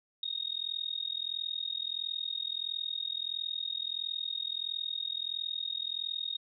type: tone with amplitude modulation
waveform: sine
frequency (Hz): 3729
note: A#7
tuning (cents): 0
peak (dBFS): -29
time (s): 0.23-6.37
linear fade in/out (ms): 2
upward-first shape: sine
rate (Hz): 41.5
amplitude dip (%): 95
effects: none